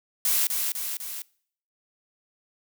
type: noise with echo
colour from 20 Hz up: blue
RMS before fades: -23 dBFS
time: 0.25-0.47 s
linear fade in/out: 2 ms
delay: 250 ms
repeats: 3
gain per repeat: -4 dB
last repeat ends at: 1.22 s
effects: noise-tail reverb RT60 0.6 s tail -24 dB re dry